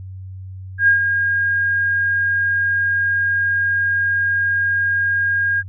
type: tone with ADSR envelope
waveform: sine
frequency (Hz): 1623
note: G#6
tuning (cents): -40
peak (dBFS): -8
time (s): 0.78-5.63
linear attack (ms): 96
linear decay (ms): 110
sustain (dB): -7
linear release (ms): 39
effects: added 94 Hz sine -30 dBFS peak until 5.68 s